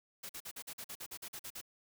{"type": "noise bursts", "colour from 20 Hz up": "white", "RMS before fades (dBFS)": -45, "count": 13, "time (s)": [0.23, 1.614], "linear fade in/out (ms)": 10, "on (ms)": 64, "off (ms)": 46, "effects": []}